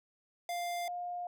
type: tone pair in turn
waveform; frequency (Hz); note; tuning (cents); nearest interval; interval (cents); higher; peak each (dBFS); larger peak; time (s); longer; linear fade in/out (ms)
square / sine; 698.5 / 708.7; F5 / F5; 0 / +25; unison; 25; second; -35 / -36; first; 0.49-0.88 / 0.88-1.27; neither; 2
effects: none

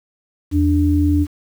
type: tone pair together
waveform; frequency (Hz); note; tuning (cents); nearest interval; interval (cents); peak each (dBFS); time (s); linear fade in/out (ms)
sine; 82.66 / 293.7; E2 / D4; +5 / 0; octave + minor seventh; 2195; -15; 0.51-1.27; 50
effects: 7-bit

